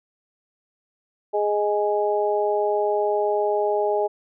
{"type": "harmonic tone", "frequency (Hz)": 207.7, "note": "G#3", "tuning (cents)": 0, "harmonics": [2, 3, 4], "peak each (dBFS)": [-22, -24, -25], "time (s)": [1.33, 4.08], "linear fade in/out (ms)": 20, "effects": []}